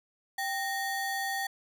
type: ring-modulated tone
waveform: square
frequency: 1318.5 Hz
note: E6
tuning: in tune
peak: -28 dBFS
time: 0.38-1.47 s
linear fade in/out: 5 ms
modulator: 536 Hz
effects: none